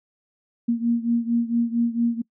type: beating tone pair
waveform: sine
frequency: 233.1 / 237.5 Hz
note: A#3 / A#3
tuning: 0 / +33 cents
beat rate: 4.4 Hz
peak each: -21 / -24 dBFS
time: 0.68-2.22 s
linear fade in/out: 10 ms
effects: noise-tail reverb RT60 0.1 s tail -24 dB re dry